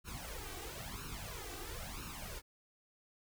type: noise with flanger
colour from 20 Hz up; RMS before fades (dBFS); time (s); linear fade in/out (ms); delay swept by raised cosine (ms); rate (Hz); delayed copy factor
pink; -45; 0.04-2.42; 50; 0.73 to 2.63; 1; +0.8
effects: none